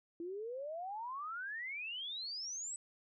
sine exponential sweep, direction up, 329.6 to 8070 Hz, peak -40 dBFS, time 0.2-2.76 s, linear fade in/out 2 ms, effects none

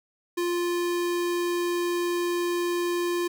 square tone, 349.2 Hz, F4, in tune, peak -25 dBFS, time 0.37-3.28 s, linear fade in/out 10 ms, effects none

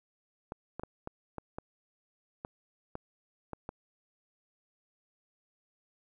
clicks, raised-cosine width 1 ms, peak -24 dBFS, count 10, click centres 0.521 / 0.796 / 0.835 / 1.074 / 1.383 / 1.585 / 2.449 / 2.954 / 3.533 / 3.691 s, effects 11-bit

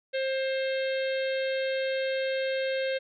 harmonic tone with a mistuned harmonic, 530 Hz, C5, 22 cents sharp, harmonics 1 / 3 / 4 / 5 / 6 / 7 / 8, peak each -27 / -37 / -39 / -41 / -43 / -44 / -45 dBFS, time 0.13-2.99 s, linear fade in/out 20 ms, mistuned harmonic 6, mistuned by +15 cents, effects none

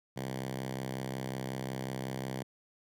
5% pulse tone with high-pass filter, 65.5 Hz, C2, 2 cents sharp, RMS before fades -38 dBFS, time 0.16-2.43 s, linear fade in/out 10 ms, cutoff 140 Hz, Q 2.6, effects none

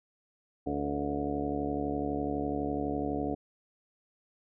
harmonic tone with a mistuned harmonic, 72 Hz, D2, 34 cents flat, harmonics 1 / 2 / 3 / 4 / 5 / 6 / 7 / 8 / 9 / 10, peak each -41 / -42 / -41 / -33 / -44 / -37 / -42 / -43 / -43 / -38 dBFS, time 0.66-3.35 s, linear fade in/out 10 ms, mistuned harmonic 7, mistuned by -42 cents, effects none

